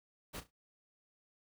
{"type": "noise with echo", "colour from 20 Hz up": "pink", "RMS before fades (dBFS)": -44, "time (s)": [0.33, 0.41], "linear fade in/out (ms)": 20, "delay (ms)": 34, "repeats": 3, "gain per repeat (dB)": -12, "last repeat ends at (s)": 0.512, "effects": []}